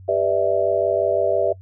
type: chord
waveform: sine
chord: E minor seventh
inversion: first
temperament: just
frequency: 395.6 / 494.4 / 593.3 / 659.3 Hz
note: G4 / B4 / D5 / E5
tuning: +16 / +2 / +18 / 0 cents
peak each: -24 / -24 / -21 / -20 dBFS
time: 0.08-1.53 s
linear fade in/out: 10 ms
effects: noise-tail reverb RT60 0.1 s tail -24 dB re dry + added 94 Hz sine -39 dBFS peak until 1.61 s